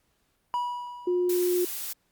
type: tone with exponential decay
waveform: triangle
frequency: 974 Hz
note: B5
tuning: 24 cents flat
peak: -22 dBFS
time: 0.54-1.69 s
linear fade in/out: 0 ms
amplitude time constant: 250 ms
type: tone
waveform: sine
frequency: 357.9 Hz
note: F4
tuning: 42 cents sharp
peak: -22 dBFS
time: 1.07-1.65 s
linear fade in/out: 5 ms
type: noise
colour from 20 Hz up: blue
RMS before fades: -34 dBFS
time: 1.29-1.93 s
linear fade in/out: 5 ms
effects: pink hiss -71 dBFS RMS until 2.11 s + Opus 48 kbps